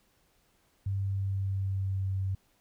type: tone with pitch glide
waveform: sine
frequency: 98 to 95.82 Hz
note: G2 to G2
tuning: 0 to -39 cents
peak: -28 dBFS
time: 0.86-2.35 s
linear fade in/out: 5 ms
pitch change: -39 cents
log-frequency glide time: 0.99-2.14 s
effects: pink hiss -69 dBFS RMS until 2.6 s